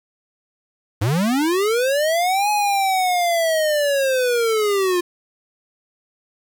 square linear two-way sweep, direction up then down, 93 to 844 to 347.7 Hz, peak -17 dBFS, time 1.01-5.01 s, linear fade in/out 10 ms, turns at 2.5 s, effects 8-bit

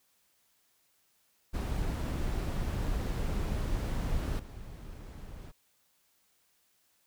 brown noise with level steps, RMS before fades -32 / -45 dBFS, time 1.53-5.52 s, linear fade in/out 20 ms, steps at 4.39 s, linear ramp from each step 5 ms, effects white hiss -71 dBFS RMS until 7.06 s

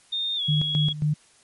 sine tone with pitch glide, 3652 to 3330 Hz, A#7 to G#7, -36 to +4 cents, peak -24 dBFS, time 0.12-0.93 s, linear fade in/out 10 ms, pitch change -160 cents, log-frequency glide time 0.36-0.42 s
sine tone with tremolo, 150.7 Hz, D3, 45 cents sharp, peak -19 dBFS, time 0.48-1.14 s, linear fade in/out 10 ms, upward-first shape square, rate 3.7 Hz, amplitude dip 75%
effects white hiss -57 dBFS RMS until 1.43 s + MP3 48 kbps

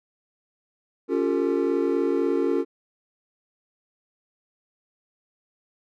triangle tone cluster, 280 / 351.1 / 395 / 451.4 Hz, C#4 / F4 / G4 / A4, +18 / +9 / +13 / +44 cents, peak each -24 / -23 / -27 / -24 dBFS, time 1.08-2.65 s, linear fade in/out 50 ms, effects none

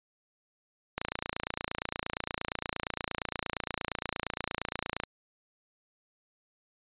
click train, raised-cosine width 0.3 ms, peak -15 dBFS, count 117, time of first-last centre 0.98-5.036 s, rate 28.6 Hz, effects resampled to 8000 Hz

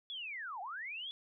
sine linear two-way sweep, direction down then up, 3465 to 698.5 to 3465 Hz, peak -40 dBFS, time 0.1-1.11 s, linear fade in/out 0 ms, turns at 0.61 s, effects none

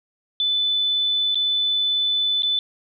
sine tone with dropouts, 3502 Hz, A7, 9 cents flat, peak -18 dBFS, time 0.4-2.59 s, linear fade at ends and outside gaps 1 ms, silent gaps 1.346-1.355 / 2.422-2.432 s, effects none

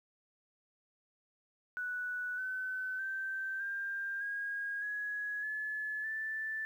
sine tone with pitch steps, 1480 / 1517.2 / 1555.4 / 1594.5 / 1634.6 / 1675.7 / 1717.8 / 1761 Hz, F#6 / F#6 / G6 / G6 / G#6 / G#6 / A6 / A6, 0 / +43 / -14 / +29 / -28 / +15 / -42 / +1 cents, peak -35 dBFS, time 1.77-6.65 s, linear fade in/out 0 ms, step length 610 ms, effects 11-bit

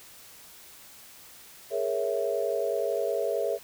sine chord, A# half-diminished seventh, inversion third, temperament equal, 415.3 / 466.2 / 554.4 / 659.3 Hz, G#4 / A#4 / C#5 / E5, 0 / 0 / 0 / 0 cents, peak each -31 dBFS, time 1.7-3.59 s, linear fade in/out 50 ms, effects white hiss -50 dBFS RMS until 3.63 s

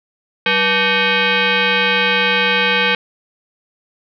sine tone with frequency modulation, 485.3 Hz, B4, 30 cents flat, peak -12 dBFS, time 0.46-2.95 s, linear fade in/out 2 ms, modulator 677 Hz, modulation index 4.4, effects none

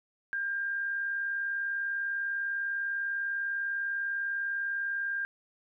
sine tone with amplitude modulation, 1600 Hz, G6, 35 cents sharp, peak -28 dBFS, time 0.33-5.25 s, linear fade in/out 0 ms, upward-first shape sine, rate 60 Hz, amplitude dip 35%, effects none

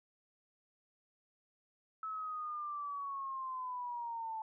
sine linear sweep, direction down, 1303 to 875 Hz, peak -38 dBFS, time 2.03-4.42 s, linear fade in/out 2 ms, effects none

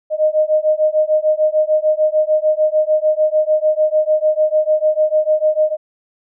sine beating tone pair, 614 / 620.7 Hz, D#5 / D#5, -23 / -4 cents, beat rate 6.7 Hz, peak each -15 dBFS, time 0.1-5.77 s, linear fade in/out 50 ms, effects none

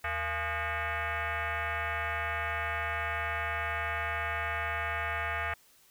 sine tone with frequency modulation, 301.8 Hz, D4, 47 cents sharp, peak -30 dBFS, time 0.04-5.54 s, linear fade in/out 5 ms, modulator 382 Hz, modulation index 5.5, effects white hiss -62 dBFS RMS until 5.9 s

